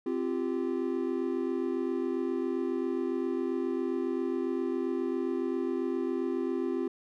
triangle chord, C suspended fourth, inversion none, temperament equal with one note detuned, 261.6 / 344.6 / 392 Hz, C4 / F4 / G4, 0 / -23 / 0 cents, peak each -31 / -30 / -32 dBFS, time 0.06-6.88 s, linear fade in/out 5 ms, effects none

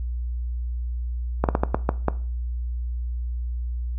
slowing click train, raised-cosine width 1 ms, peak -5 dBFS, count 7, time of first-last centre 1.44-2.083 s, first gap 48 ms, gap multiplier 1.32, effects noise-tail reverb RT60 0.4 s tail -17 dB re dry + added 60 Hz sine -25 dBFS peak until 3.98 s

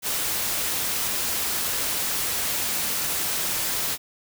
white noise, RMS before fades -26 dBFS, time 0.02-3.98 s, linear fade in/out 50 ms, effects none

